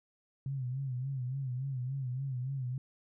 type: tone with vibrato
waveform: sine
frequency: 130.81 Hz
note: C3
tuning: in tune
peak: -33 dBFS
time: 0.46-2.78 s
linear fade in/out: 2 ms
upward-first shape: sine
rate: 3.5 Hz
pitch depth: 100 cents each way
effects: none